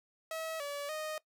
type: tone with pitch steps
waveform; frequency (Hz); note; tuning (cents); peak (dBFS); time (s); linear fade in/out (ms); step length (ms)
sawtooth; 644 / 573 / 620; E5 / D5 / D#5; -41 / -43 / -6; -33; 0.31-1.18; 2; 290
effects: noise-tail reverb RT60 0.1 s tail -19 dB re dry